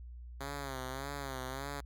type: tone with vibrato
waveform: 5% pulse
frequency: 135.3 Hz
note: C#3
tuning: 42 cents flat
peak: -28 dBFS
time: 0.4-1.81 s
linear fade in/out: 10 ms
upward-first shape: sine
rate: 1.7 Hz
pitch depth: 90 cents each way
effects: added 60 Hz sine -45 dBFS peak until 1.85 s